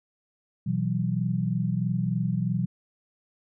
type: chord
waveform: sine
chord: B suspended fourth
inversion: none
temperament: equal with one note detuned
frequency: 123.47 / 164.81 / 188.01 Hz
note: B2 / E3 / F#3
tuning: 0 / 0 / +28 cents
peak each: -28 dBFS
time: 0.66-2.66 s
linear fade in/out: 10 ms
effects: none